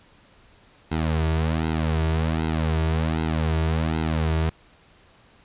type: tone with flanger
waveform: sawtooth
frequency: 79.8 Hz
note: D#2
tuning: 44 cents sharp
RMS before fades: -23 dBFS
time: 0.91-4.5 s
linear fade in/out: 10 ms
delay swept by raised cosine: 1.7 to 3.9 ms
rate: 1.3 Hz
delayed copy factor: -1
effects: pink hiss -55 dBFS RMS until 5.44 s + resampled to 8000 Hz